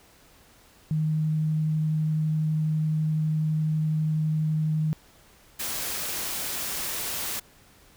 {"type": "tone with vibrato", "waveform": "sine", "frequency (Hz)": 155.56, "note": "D#3", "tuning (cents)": 0, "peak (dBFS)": -22, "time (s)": [0.91, 4.93], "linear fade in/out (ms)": 0, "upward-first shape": "triangle", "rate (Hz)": 12, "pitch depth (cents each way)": 8}
{"type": "noise", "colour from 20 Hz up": "white", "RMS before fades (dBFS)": -31, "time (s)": [5.59, 7.4], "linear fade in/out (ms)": 10}
{"effects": ["pink hiss -56 dBFS RMS until 7.96 s"]}